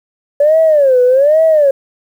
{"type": "tone with vibrato", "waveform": "sine", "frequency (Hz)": 566, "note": "C#5", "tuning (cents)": 36, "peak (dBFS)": -5, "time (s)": [0.4, 1.71], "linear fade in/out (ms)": 5, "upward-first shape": "sine", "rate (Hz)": 1.2, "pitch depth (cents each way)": 230, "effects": ["tanh soft clip ceiling -1 dBFS", "7-bit"]}